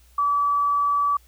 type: tone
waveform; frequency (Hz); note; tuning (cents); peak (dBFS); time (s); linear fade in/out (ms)
sine; 1150; D6; -37; -18; 0.18-1.17; 5
effects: added 60 Hz sine -52 dBFS peak until 1.27 s + white hiss -59 dBFS RMS until 1.27 s